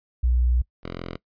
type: tone pair in turn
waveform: sine / 5% pulse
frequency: 61 / 43.13 Hz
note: B1 / F1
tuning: -21 / -21 cents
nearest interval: tritone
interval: 600 cents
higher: first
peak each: -17 / -21 dBFS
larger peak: first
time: 0.23-0.62 / 0.83-1.17 s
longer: first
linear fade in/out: 10 ms
effects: noise-tail reverb RT60 0.1 s tail -22 dB re dry + resampled to 11025 Hz